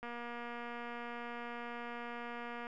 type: click train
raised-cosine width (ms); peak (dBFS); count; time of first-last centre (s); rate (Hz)
0.5; -30; 629; 0.03-2.669; 238
effects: none